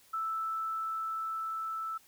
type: tone with level ramp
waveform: sine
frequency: 1318.5 Hz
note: E6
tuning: in tune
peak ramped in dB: -31 to -34 dBFS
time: 0.13-1.98 s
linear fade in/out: 10 ms
effects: white hiss -62 dBFS RMS until 2.07 s